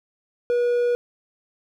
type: tone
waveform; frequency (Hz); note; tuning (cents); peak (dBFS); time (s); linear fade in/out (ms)
triangle; 483.2; B4; -38; -16; 0.5-0.95; 0
effects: none